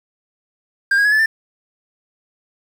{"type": "tone with pitch steps", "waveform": "triangle", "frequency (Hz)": [1598, 1642, 1687.2, 1733.6, 1781.3], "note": ["G6", "G#6", "G#6", "A6", "A6"], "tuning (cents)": [33, -20, 27, -26, 21], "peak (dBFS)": -10, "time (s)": [0.91, 1.26], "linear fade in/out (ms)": 5, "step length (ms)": 70, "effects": ["7-bit"]}